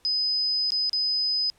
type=tone with dropouts; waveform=sine; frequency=5020 Hz; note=D#8; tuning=15 cents sharp; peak=-22 dBFS; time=0.05-1.5 s; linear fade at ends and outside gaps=0 ms; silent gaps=0.705-0.72 / 0.895-0.931 s; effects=pink hiss -62 dBFS RMS until 1.58 s + low-pass 11000 Hz 12 dB/octave